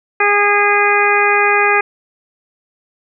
harmonic tone, 409.7 Hz, G#4, 24 cents flat, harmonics 1 / 2 / 3 / 4 / 5 / 6, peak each -17 / -17 / -17 / -17 / -17 / -17 dBFS, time 0.2-1.81 s, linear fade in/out 5 ms, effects none

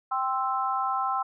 sine chord, C major, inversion second, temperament equal, 784 / 1046.5 / 1318.5 Hz, G5 / C6 / E6, 0 / 0 / 0 cents, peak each -29 dBFS, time 0.11-1.23 s, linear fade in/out 10 ms, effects none

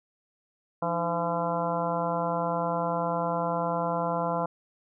harmonic tone with a mistuned harmonic, 170 Hz, F3, 46 cents flat, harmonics 1 / 2 / 3 / 4 / 5 / 6 / 7 / 8, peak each -33 / -39 / -32 / -31 / -34 / -32 / -42 / -38 dBFS, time 0.82-4.46 s, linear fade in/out 5 ms, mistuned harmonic 2, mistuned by -150 cents, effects none

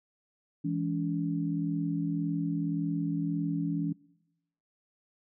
sine tone cluster, 166 / 207.8 / 285.2 Hz, E3 / G#3 / C#4, +12 / +1 / +49 cents, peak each -31 / -38 / -31 dBFS, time 0.64-3.93 s, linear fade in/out 10 ms, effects noise-tail reverb RT60 0.9 s tail -23 dB re dry

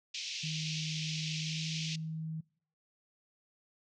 pink band-pass noise, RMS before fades -40 dBFS, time 0.14-1.96 s, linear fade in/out 5 ms, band 2400 to 6300 Hz, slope 48 dB/octave
sine tone with pitch glide, 156.9 to 159.27 Hz, D#3 to D#3, +15 to +41 cents, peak -36 dBFS, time 0.43-2.41 s, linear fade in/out 10 ms, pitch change +26 cents, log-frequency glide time 1.39-1.63 s
effects noise-tail reverb RT60 0.6 s tail -25 dB re dry

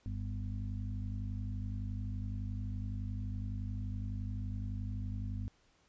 harmonic tone with a mistuned harmonic, 50 Hz, G1, 35 cents sharp, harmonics 1 / 2 / 4 / 5, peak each -40 / -38 / -47 / -48 dBFS, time 0.06-5.48 s, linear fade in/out 0 ms, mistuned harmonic 1, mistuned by -61 cents, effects pink hiss -70 dBFS RMS until 5.88 s + resampled to 16000 Hz

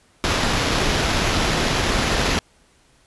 pink noise with sample-and-hold, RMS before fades -20 dBFS, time 0.24-2.39 s, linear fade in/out 0 ms, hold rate 8820 Hz, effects pink hiss -57 dBFS RMS until 3.06 s + resampled to 24000 Hz

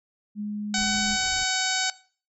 sine tone, 208.5 Hz, G#3, 7 cents sharp, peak -28 dBFS, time 0.35-1.18 s, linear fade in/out 50 ms
harmonic tone, 753 Hz, F#5, 30 cents sharp, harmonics 1 / 2 / 3 / 4 / 5 / 6 / 7 / 8 / 9 / 10, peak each -32 / -30 / -33 / -34 / -31 / -32 / -34 / -35 / -34 / -33 dBFS, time 0.74-1.9 s, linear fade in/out 2 ms
brown noise with tremolo, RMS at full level -41 dBFS, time 0.77-1.45 s, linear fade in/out 20 ms, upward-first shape square, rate 6.8 Hz, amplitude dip 35%
effects noise-tail reverb RT60 0.4 s tail -18 dB re dry

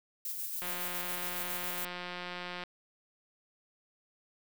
violet noise with tremolo, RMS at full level -37 dBFS, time 0.25-1.85 s, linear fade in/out 2 ms, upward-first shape square, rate 7.2 Hz, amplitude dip 30%
click train, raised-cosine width 0.3 ms, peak -24 dBFS, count 360, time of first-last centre 0.62-2.637 s, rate 178 Hz
effects none

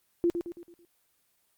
sine tone with echo, 344.2 Hz, F4, 25 cents flat, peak -21 dBFS, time 0.24-0.3 s, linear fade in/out 0 ms, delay 110 ms, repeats 5, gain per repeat -7 dB, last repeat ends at 0.85 s, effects white hiss -71 dBFS RMS until 1.57 s + Opus 24 kbps

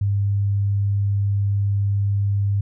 sine tone, 100.4 Hz, G2, 42 cents sharp, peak -17 dBFS, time 0.01-2.61 s, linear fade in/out 5 ms, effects none

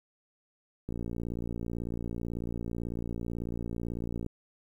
click train, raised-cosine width 3 ms, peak -23 dBFS, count 197, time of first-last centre 0.89-4.263 s, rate 58.1 Hz, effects 10-bit

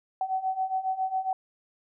sine beating tone pair, 753 / 760.3 Hz, F#5 / F#5, +30 / +47 cents, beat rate 7.3 Hz, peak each -31 / -28 dBFS, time 0.21-1.33 s, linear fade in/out 2 ms, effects none

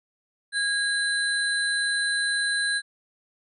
sine tone cluster, 1637 / 4031 / 8920 Hz, G#6 / B7 / C#9, -25 / +35 / +10 cents, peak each -24 / -28 / -33 dBFS, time 0.52-2.82 s, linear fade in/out 50 ms, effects none

